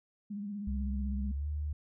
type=tone with vibrato; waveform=sine; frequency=203.9 Hz; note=G#3; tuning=32 cents flat; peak=-36 dBFS; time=0.3-1.32 s; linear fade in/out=10 ms; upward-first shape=sine; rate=16 Hz; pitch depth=51 cents each way
type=tone with pitch glide; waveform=sine; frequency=65.6 to 74.49 Hz; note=C2 to D2; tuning=+5 to +25 cents; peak=-32 dBFS; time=0.67-1.73 s; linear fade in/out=5 ms; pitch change=+220 cents; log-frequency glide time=1.26-1.47 s
effects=none